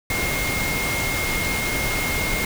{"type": "tone in noise", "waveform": "sine", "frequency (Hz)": 2139, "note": "C7", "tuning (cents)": 38, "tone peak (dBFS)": -25, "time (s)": [0.1, 2.45], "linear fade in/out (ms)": 2, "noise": "pink", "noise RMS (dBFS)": -25, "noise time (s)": [0.1, 2.45], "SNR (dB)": -3, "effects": []}